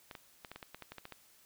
clicks, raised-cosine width 0.3 ms, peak -29 dBFS, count 12, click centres 0.112 / 0.152 / 0.448 / 0.516 / 0.56 / 0.628 / 0.746 / 0.823 / 0.92 / 0.983 / 1.054 / 1.123 s, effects white hiss -64 dBFS RMS until 1.45 s

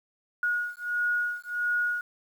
sine beating tone pair, 1446 / 1447.5 Hz, F#6 / F#6, -40 / -38 cents, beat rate 1.5 Hz, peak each -29 dBFS, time 0.43-2.01 s, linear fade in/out 2 ms, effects 9-bit

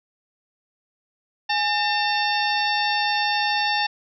harmonic tone with a mistuned harmonic, 901 Hz, A5, 41 cents sharp, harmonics 1 / 2 / 3 / 4 / 5 / 6, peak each -23 / -26 / -28 / -29 / -30 / -31 dBFS, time 1.49-3.87 s, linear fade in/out 10 ms, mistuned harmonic 1, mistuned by -140 cents, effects none

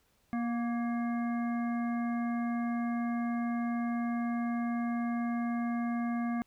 harmonic tone with a mistuned harmonic, 236.6 Hz, A#3, 26 cents sharp, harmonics 1 / 3 / 5 / 7 / 9, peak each -30 / -40 / -44 / -47 / -49 dBFS, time 0.33-6.42 s, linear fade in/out 0 ms, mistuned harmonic 5, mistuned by -33 cents, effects pink hiss -71 dBFS RMS until 6.46 s

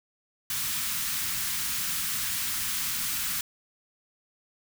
white band-stop noise, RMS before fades -30 dBFS, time 0.5-3.41 s, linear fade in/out 2 ms, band 240 to 1100 Hz, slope 24 dB/octave, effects none

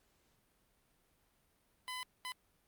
15% pulse tone bursts at uneven times, 1009 Hz, B5, 37 cents sharp, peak -34 dBFS, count 2, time 1.88-2.03 / 2.25-2.32 s, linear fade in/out 0 ms, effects pink hiss -74 dBFS RMS until 2.67 s + Opus 48 kbps

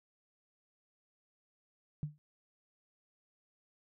sine tone with exponential decay, 149.3 Hz, D3, 29 cents sharp, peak -30 dBFS, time 2.03-2.18 s, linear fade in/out 0 ms, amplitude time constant 32 ms, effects none

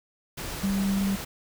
sine tone in noise, 196 Hz, G3, in tune, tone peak -23 dBFS, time 0.63-1.16 s, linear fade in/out 10 ms, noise pink, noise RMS -35 dBFS, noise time 0.37-1.25 s, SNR +9 dB, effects none

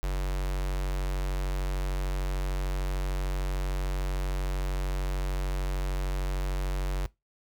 square tone with notch filter, 46.63 Hz, F#1, 14 cents sharp, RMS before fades -29 dBFS, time 0.03-7.06 s, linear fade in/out 0 ms, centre 200 Hz, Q 1.4, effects noise-tail reverb RT60 0.2 s tail -21 dB re dry

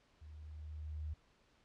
sine tone with level ramp, 76.5 Hz, D#2, 29 cents flat, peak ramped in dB -51 to -38 dBFS, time 0.21-1.14 s, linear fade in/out 10 ms, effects pink hiss -71 dBFS RMS until 1.64 s + low-pass 5000 Hz 12 dB/octave

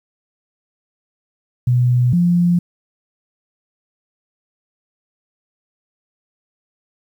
sine tone pair in turn, 123.47 / 174.61 Hz, B2 / F3, 0 / 0 cents, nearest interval tritone, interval 600 cents, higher second, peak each -11 dBFS, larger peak neither, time 1.67-2.13 / 2.13-2.59 s, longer neither, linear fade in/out 5 ms, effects 8-bit

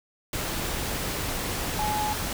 sine tone in noise, 845 Hz, G#5, 30 cents sharp, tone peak -26 dBFS, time 1.79-2.13 s, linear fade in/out 2 ms, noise pink, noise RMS -30 dBFS, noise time 0.33-2.33 s, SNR +1 dB, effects none

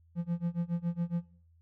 triangle tone with tremolo, 171.8 Hz, F3, 28 cents flat, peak -25 dBFS, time 0.15-1.24 s, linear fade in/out 50 ms, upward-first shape sine, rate 7.2 Hz, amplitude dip 100%, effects noise-tail reverb RT60 0.6 s tail -21 dB re dry + added 83 Hz sine -60 dBFS peak until 1.61 s

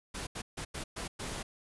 pink noise bursts at uneven times, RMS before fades -39 dBFS, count 6, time 0.14-0.27 / 0.35-0.42 / 0.57-0.65 / 0.74-0.84 / 0.96-1.08 / 1.19-1.43 s, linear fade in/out 10 ms, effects resampled to 24000 Hz

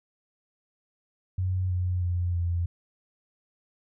sine tone with pitch steps, 92.5 / 90.39 / 88.32 / 86.31 Hz, F#2 / F#2 / F2 / F2, 0 / -40 / +20 / -20 cents, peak -24 dBFS, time 1.38-2.66 s, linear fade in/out 5 ms, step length 320 ms, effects none

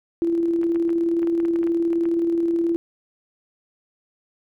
sine tone with tremolo, 336.6 Hz, E4, 36 cents sharp, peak -17 dBFS, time 0.22-2.76 s, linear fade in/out 0 ms, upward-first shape square, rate 19 Hz, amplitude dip 25%
clicks, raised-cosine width 0.5 ms, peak -23 dBFS, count 12, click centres 0.632 / 0.759 / 0.893 / 1.23 / 1.273 / 1.401 / 1.451 / 1.559 / 1.631 / 1.673 / 1.931 / 2.055 s
effects none

